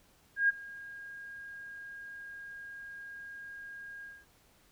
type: tone with ADSR envelope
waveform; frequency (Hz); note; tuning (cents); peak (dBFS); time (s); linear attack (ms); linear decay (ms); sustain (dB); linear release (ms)
sine; 1625; G#6; -38; -21; 0.36-4.26; 130; 19; -22; 220
effects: pink hiss -65 dBFS RMS until 4.71 s

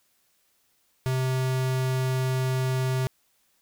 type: tone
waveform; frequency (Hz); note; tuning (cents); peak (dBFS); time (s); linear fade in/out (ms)
square; 129.9; C3; -12; -24; 1.06-3.07; 0
effects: white hiss -68 dBFS RMS until 3.61 s

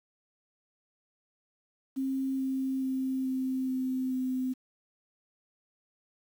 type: tone with pitch steps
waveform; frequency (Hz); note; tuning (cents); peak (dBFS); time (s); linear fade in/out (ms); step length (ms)
sine; 266.7 / 264.7 / 262.7 / 260.8 / 258.8 / 256.9; C4 / C4 / C4 / C4 / C4 / C4; +33 / +20 / +7 / -5 / -19 / -32; -28; 1.96-4.54; 20; 430
effects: 9-bit

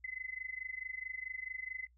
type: tone with amplitude modulation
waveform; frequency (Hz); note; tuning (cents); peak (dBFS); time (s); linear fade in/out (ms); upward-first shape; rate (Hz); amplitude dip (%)
sine; 2035; C7; -49; -36; 0.04-1.87; 5; sine; 24.6; 90
effects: noise-tail reverb RT60 0.1 s tail -23 dB re dry + added 60 Hz sine -64 dBFS peak until 1.97 s

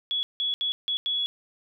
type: tone bursts at uneven times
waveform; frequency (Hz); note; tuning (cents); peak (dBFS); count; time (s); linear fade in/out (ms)
sine; 3376; G#7; +28; -24; 5; 0.11-0.23 / 0.4-0.54 / 0.61-0.72 / 0.88-0.97 / 1.06-1.26; 0
effects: none

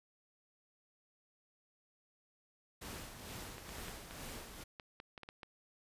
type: noise with tremolo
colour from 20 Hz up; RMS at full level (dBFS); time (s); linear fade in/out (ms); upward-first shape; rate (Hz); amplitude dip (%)
pink; -46; 2.81-4.64; 10; sine; 2.2; 50
type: clicks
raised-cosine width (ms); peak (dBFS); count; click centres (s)
0.3; -32; 11; 3.582 / 3.692 / 3.784 / 3.883 / 4.11 / 4.798 / 5.001 / 5.178 / 5.233 / 5.289 / 5.432
effects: resampled to 32000 Hz

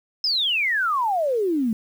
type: exponential sweep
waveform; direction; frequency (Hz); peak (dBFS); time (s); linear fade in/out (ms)
sine; down; 5274 to 211.8; -19; 0.24-1.73; 2
effects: 8-bit

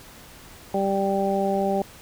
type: harmonic tone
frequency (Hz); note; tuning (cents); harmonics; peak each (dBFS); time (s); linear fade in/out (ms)
196; G3; 0; 1 / 2 / 3 / 4; -26 / -26 / -26 / -26; 0.74-1.82; 2
effects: pink hiss -46 dBFS RMS until 2.01 s

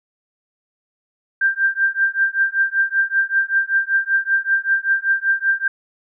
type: tone with tremolo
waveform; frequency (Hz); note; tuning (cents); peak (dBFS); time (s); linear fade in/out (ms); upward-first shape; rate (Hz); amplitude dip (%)
sine; 1581; G6; +14; -11; 1.41-5.68; 5; triangle; 5.2; 100
effects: none

